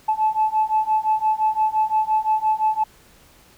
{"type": "beating tone pair", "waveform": "sine", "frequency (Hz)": [864, 869.8], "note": ["A5", "A5"], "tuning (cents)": [-32, -20], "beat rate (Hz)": 5.8, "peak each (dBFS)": [-20, -19], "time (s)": [0.08, 2.84], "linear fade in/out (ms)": 10, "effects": ["tanh soft clip ceiling -10 dBFS", "pink hiss -52 dBFS RMS until 3.57 s"]}